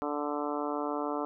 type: harmonic tone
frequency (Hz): 146.83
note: D3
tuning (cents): 0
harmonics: 2 / 3 / 4 / 5 / 6 / 7 / 8 / 9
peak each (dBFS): -35 / -37 / -38 / -39 / -40 / -40 / -41 / -42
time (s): 0.02-1.25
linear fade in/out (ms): 0
effects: none